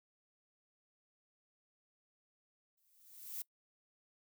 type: noise with exponential growth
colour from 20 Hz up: violet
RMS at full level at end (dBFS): -40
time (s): 2.77-3.42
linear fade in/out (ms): 5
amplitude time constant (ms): 140
effects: noise-tail reverb RT60 0.1 s tail -22 dB re dry